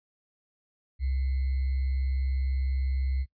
sine tone with sample-and-hold, 66 Hz, C2, 16 cents sharp, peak -25 dBFS, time 0.99-3.26 s, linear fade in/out 50 ms, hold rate 2100 Hz, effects noise-tail reverb RT60 0.1 s tail -20 dB re dry + resampled to 11025 Hz

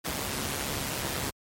pink noise with amplitude modulation, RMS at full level -29 dBFS, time 0.04-1.31 s, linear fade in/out 20 ms, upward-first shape sine, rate 139 Hz, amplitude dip 60%, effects high-pass 60 Hz 12 dB/octave + MP3 64 kbps

